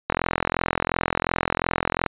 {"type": "click train", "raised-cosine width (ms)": 0.5, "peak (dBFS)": -5, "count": 85, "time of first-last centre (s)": [0.1, 2.063], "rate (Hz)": 42.8, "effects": ["resampled to 8000 Hz"]}